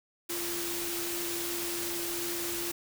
sine tone in noise, 344.2 Hz, F4, 25 cents flat, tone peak -37 dBFS, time 0.29-2.72 s, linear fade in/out 10 ms, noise white, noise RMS -35 dBFS, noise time 0.29-2.72 s, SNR -5 dB, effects none

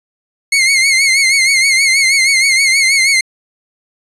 sawtooth tone with vibrato, 2153 Hz, C7, 49 cents sharp, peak -5 dBFS, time 0.52-3.21 s, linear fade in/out 5 ms, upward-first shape sine, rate 6.3 Hz, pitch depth 70 cents each way, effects resampled to 24000 Hz

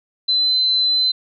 sine tone, 4049 Hz, B7, 42 cents sharp, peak -14 dBFS, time 0.28-1.12 s, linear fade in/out 10 ms, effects none

